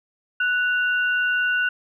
sine tone pair together, 1479.3 / 2782 Hz, F#6 / F7, -1 / -7 cents, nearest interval major seventh, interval 1094 cents, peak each -19 / -28 dBFS, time 0.4-1.69 s, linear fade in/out 5 ms, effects none

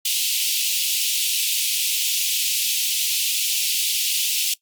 pink high-pass noise, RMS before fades -22 dBFS, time 0.05-4.54 s, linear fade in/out 5 ms, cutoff 2600 Hz, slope 48 dB/octave, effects noise-tail reverb RT60 0.1 s tail -21 dB re dry + Opus 48 kbps

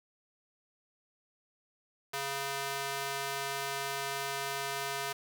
square tone with high-pass filter, 138.59 Hz, C#3, in tune, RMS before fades -36 dBFS, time 2.13-5.13 s, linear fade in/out 10 ms, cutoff 710 Hz, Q 0.63, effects 10-bit

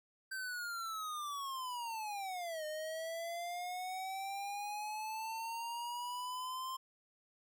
square linear two-way sweep, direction down then up, 1562 to 609 to 1051 Hz, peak -40 dBFS, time 0.31-6.77 s, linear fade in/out 10 ms, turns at 2.65 s, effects none

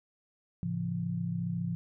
sine chord, A augmented, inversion none, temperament just, 110 / 137.5 / 171.88 Hz, A2 / C#3 / E#3, 0 / -14 / -27 cents, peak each -37 / -38 / -32 dBFS, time 0.63-1.75 s, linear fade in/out 0 ms, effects none

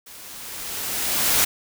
white noise with level ramp, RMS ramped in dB -43 to -17 dBFS, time 0.06-1.45 s, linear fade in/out 10 ms, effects none

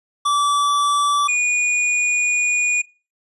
square tone pair in turn, 1157 / 2452 Hz, D6 / D#7, -26 / -26 cents, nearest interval octave + minor second, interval 1300 cents, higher second, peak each -16 dBFS, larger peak neither, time 0.25-1.28 / 1.28-2.82 s, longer second, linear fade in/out 10 ms, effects noise-tail reverb RT60 0.3 s tail -20 dB re dry + resampled to 24000 Hz

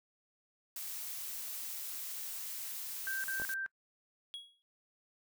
blue noise, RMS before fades -42 dBFS, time 0.76-3.54 s, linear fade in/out 2 ms
sine tone bursts, 1568 Hz, G6, in tune, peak -35 dBFS, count 3, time 3.07-3.662 s, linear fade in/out 0 ms, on 170 ms, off 41 ms
clicks, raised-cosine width 1 ms, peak -31 dBFS, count 2, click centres 3.399 / 3.419 s
triangle tone with exponential decay, 3322 Hz, G#7, in tune, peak -37 dBFS, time 4.34-4.62 s, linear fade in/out 0 ms, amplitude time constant 59 ms
effects noise-tail reverb RT60 0.1 s tail -23 dB re dry

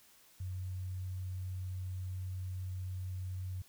sine tone, 92.5 Hz, F#2, in tune, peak -37 dBFS, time 0.4-3.62 s, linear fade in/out 5 ms, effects white hiss -63 dBFS RMS until 3.68 s

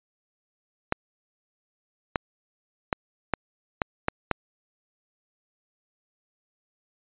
clicks, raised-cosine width 0.5 ms, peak -7 dBFS, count 7, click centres 0.924 / 2.158 / 2.928 / 3.337 / 3.818 / 4.084 / 4.313 s, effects resampled to 8000 Hz

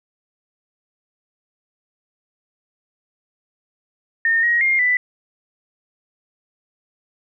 sine tone with pitch steps, 1827 / 1889 / 2121 / 1986 Hz, A#6 / A#6 / C7 / B6, -35 / +22 / +23 / +9 cents, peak -14 dBFS, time 4.25-4.97 s, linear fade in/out 2 ms, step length 180 ms, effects none

